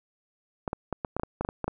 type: clicks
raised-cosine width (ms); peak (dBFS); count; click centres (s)
1; -15; 12; 0.678 / 0.731 / 0.927 / 1.048 / 1.166 / 1.197 / 1.234 / 1.41 / 1.449 / 1.489 / 1.643 / 1.68
effects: none